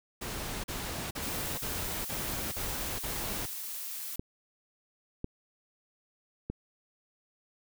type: noise bursts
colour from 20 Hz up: pink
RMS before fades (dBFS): -37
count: 7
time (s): 0.21-3.46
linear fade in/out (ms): 10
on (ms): 430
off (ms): 40
type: noise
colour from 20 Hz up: blue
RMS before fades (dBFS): -39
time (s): 1.22-4.16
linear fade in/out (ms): 5
type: clicks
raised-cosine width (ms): 3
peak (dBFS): -21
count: 3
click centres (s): 4.195 / 5.244 / 6.5
effects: none